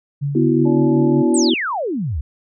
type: tone with tremolo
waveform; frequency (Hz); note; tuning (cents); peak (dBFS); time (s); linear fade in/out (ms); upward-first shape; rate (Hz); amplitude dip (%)
sine; 142.1; C#3; +43; -17; 0.21-1.23; 20; triangle; 5.4; 40
type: chord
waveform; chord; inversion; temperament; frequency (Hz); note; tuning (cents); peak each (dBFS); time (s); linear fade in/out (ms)
sine; B suspended fourth; none; equal; 246.9 / 329.6 / 370; B3 / E4 / F#4; 0 / 0 / 0; -17 / -16 / -20; 0.35-1.54; 5
type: harmonic tone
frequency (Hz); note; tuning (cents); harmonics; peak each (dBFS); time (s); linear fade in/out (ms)
286.8; D4; -41; 1 / 2 / 3; -23 / -29 / -30; 0.65-1.5; 10
type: exponential sweep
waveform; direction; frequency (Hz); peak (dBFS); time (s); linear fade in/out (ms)
sine; down; 9070 to 61.8; -19; 1.34-2.21; 5
effects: none